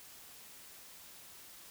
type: silence
effects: white hiss -54 dBFS RMS until 1.7 s